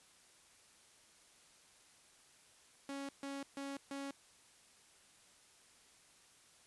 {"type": "tone bursts", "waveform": "sawtooth", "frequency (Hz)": 277.2, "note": "C#4", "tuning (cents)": 0, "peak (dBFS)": -38, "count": 4, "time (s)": [2.89, 4.11], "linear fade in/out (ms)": 2, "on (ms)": 200, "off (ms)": 140, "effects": ["white hiss -65 dBFS RMS until 6.66 s", "resampled to 24000 Hz"]}